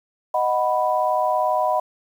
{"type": "chord", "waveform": "sine", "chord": "B major", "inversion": "first", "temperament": "equal", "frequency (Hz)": [622.3, 740, 987.8], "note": ["D#5", "F#5", "B5"], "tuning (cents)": [0, 0, 0], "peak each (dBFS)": -22, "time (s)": [0.34, 1.8], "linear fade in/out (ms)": 5, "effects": ["8-bit"]}